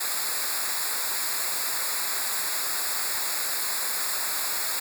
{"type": "noise with comb filter", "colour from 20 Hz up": "white", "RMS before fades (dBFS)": -28, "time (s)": [0, 4.8], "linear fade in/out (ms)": 10, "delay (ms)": 0.33, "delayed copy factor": -0.95, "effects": []}